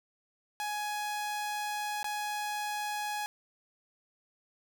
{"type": "tone with dropouts", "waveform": "sawtooth", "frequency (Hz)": 836, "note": "G#5", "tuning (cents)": 11, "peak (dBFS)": -29, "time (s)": [0.6, 3.26], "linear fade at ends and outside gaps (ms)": 0, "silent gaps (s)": [2.03, 2.044], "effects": []}